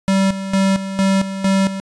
square tone with tremolo, 193.5 Hz, G3, 22 cents flat, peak -13 dBFS, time 0.08-1.8 s, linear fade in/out 0 ms, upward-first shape square, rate 2.2 Hz, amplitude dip 70%, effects resampled to 22050 Hz

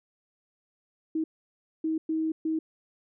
sine tone bursts at uneven times, 318.2 Hz, D#4, 39 cents sharp, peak -25 dBFS, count 4, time 1.15-1.24 / 1.84-1.98 / 2.09-2.32 / 2.45-2.59 s, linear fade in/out 5 ms, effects none

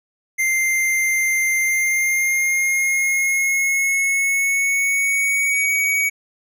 square tone with pitch glide, 2093 to 2256 Hz, C7 to C#7, 0 to +30 cents, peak -17 dBFS, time 0.38-6.1 s, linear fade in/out 20 ms, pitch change +130 cents, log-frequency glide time 1.59-5.74 s, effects none

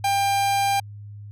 45% pulse tone, 796 Hz, G5, 26 cents sharp, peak -19 dBFS, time 0.04-0.8 s, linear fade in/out 5 ms, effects added 103 Hz sine -36 dBFS peak until 1.31 s + resampled to 32000 Hz

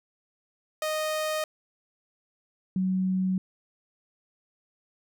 sawtooth / sine tone pair in turn, 620 / 186.95 Hz, D#5 / F#3, -6 / +18 cents, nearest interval octave + major sixth, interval 2076 cents, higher first, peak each -23 dBFS, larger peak neither, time 0.82-1.44 / 2.76-3.38 s, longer neither, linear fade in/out 2 ms, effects none

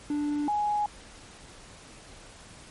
triangle / sine tone pair in turn, 293.7 / 833.6 Hz, D4 / G#5, 0 / +6 cents, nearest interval octave + tritone, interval 1806 cents, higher second, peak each -24 dBFS, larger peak neither, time 0.1-0.48 / 0.48-0.86 s, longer neither, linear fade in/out 2 ms, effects pink hiss -49 dBFS RMS until 2.7 s + MP3 48 kbps

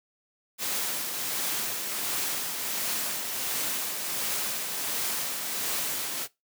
white noise with tremolo, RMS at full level -29 dBFS, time 0.58-6.28 s, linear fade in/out 50 ms, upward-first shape triangle, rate 1.4 Hz, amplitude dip 40%, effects noise-tail reverb RT60 0.2 s tail -21 dB re dry + high-pass 150 Hz 12 dB/octave

